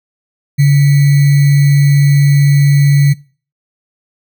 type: tone with sample-and-hold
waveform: sine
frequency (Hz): 142.2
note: C#3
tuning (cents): +45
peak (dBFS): -4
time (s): 0.58-3.14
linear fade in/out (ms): 20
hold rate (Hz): 2100
effects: noise-tail reverb RT60 0.4 s tail -22 dB re dry